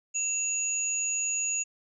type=tone pair together; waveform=sine; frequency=2700 / 6814 Hz; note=E7 / G#8; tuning=+41 / +44 cents; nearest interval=octave + major third; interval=1603 cents; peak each=-35 / -27 dBFS; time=0.14-1.64 s; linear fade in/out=20 ms; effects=none